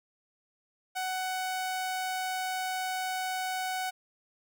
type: tone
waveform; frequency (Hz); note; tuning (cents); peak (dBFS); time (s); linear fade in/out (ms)
sawtooth; 746; F#5; +14; -27; 0.95-3.91; 20
effects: none

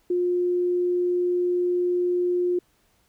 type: tone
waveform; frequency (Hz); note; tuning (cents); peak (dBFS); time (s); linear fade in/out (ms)
sine; 355.8; F4; +32; -20; 0.1-2.59; 5
effects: pink hiss -65 dBFS RMS until 3.08 s

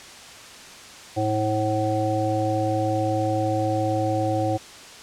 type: harmonic tone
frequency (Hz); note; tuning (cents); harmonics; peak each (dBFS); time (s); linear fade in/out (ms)
107.8; A2; -35; 1 / 3 / 5 / 7; -26 / -26 / -26 / -26; 1.16-4.58; 20
effects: white hiss -42 dBFS RMS until 5.02 s + low-pass 7000 Hz 12 dB/octave

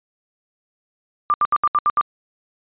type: tone bursts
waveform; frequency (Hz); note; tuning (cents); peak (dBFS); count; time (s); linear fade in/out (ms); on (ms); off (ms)
sine; 1190; D6; +22; -13; 7; 1.3-2.011; 0; 39; 73
effects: resampled to 8000 Hz

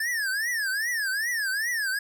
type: tone with vibrato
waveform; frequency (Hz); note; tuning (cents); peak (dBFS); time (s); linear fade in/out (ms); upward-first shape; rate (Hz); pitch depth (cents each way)
square; 1727; A6; -33; -26; 0-1.99; 5; triangle; 2.5; 250
effects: none

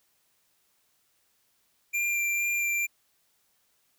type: tone with vibrato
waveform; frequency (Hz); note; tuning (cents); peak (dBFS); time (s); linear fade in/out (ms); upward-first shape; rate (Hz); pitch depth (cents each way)
square; 2377; D7; +20; -26; 1.93-2.87; 20; sine; 2.2; 11
effects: white hiss -70 dBFS RMS until 3.98 s

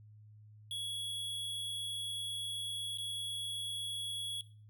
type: tone with dropouts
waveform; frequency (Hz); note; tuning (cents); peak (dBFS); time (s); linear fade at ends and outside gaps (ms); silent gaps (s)
square; 3353; G#7; +16; -38; 0.71-4.41; 1; 2.974-2.984
effects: noise-tail reverb RT60 0.4 s tail -17 dB re dry + added 106 Hz sine -54 dBFS peak until 4.69 s

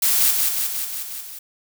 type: noise with echo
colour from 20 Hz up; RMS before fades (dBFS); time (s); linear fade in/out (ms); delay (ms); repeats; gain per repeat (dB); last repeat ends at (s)
blue; -18; 0.02-0.31; 5; 180; 6; -3; 1.39
effects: none

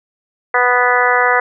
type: harmonic tone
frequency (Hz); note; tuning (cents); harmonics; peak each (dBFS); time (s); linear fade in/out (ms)
246.9; B3; 0; 2 / 3 / 4 / 5 / 6 / 7 / 8; -18 / -18 / -18 / -18 / -18 / -18 / -18; 0.54-1.4; 5
effects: none

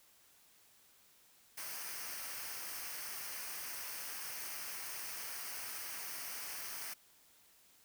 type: noise with comb filter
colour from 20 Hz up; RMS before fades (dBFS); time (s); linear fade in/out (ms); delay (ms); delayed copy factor
white; -44; 1.57-6.94; 10; 0.27; -0.6
effects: white hiss -66 dBFS RMS until 7.84 s

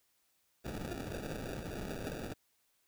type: noise with sample-and-hold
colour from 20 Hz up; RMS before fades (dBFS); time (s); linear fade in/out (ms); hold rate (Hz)
violet; -41; 0.64-2.34; 20; 1050
effects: white hiss -75 dBFS RMS until 2.87 s

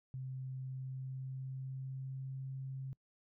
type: tone with pitch glide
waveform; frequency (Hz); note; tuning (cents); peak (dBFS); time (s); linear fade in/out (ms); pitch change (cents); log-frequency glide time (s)
sine; 130.81 to 133.33; C3 to C3; 0 to +33; -40; 0.14-2.93; 0; +33; 0.59-2.48
effects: noise-tail reverb RT60 0.1 s tail -26 dB re dry

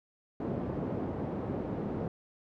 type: band-pass noise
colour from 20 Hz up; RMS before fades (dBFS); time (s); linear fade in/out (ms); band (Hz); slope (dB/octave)
pink; -35; 0.4-2.08; 2; 130 to 520; 12
effects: none

